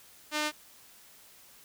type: tone with band-pass filter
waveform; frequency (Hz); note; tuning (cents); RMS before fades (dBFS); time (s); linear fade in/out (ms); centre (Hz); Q
sawtooth; 302; D4; +48; -31; 0.31-0.52; 50; 3400; 0.5
effects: white hiss -56 dBFS RMS until 1.64 s